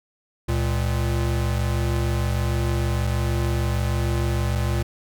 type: tone pair together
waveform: square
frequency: 69.09 / 115.6 Hz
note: C#2 / A#2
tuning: -5 / -14 cents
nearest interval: major sixth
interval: 891 cents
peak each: -24 dBFS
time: 0.48-4.83 s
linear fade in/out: 10 ms
effects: none